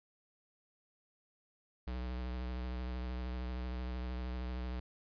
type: tone with vibrato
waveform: square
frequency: 62.1 Hz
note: B1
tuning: 10 cents sharp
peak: -38 dBFS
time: 1.87-4.8 s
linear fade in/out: 5 ms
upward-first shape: triangle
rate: 13 Hz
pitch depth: 42 cents each way
effects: resampled to 11025 Hz + 12-bit